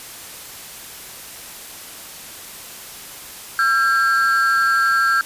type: ring-modulated tone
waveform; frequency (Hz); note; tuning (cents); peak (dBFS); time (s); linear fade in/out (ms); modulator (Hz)
triangle; 1481; F#6; +1; -9; 3.59-5.21; 0; 125
effects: white hiss -36 dBFS RMS until 5.25 s + resampled to 32000 Hz